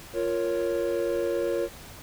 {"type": "chord", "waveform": "triangle", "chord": "Bb minor", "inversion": "second", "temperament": "equal", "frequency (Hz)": [349.2, 466.2, 554.4], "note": ["F4", "Bb4", "Db5"], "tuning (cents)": [0, 0, 0], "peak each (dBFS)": -27, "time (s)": [0.13, 1.69], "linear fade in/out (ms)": 50, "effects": ["pink hiss -45 dBFS RMS until 2.02 s"]}